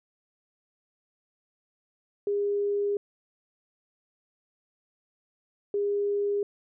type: tone pair in turn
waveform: sine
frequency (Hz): 406.6 / 406.6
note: G#4 / G#4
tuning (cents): -37 / -37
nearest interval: unison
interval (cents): 0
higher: neither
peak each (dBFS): -24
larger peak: neither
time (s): 2.27-2.97 / 5.74-6.43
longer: first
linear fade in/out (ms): 2
effects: none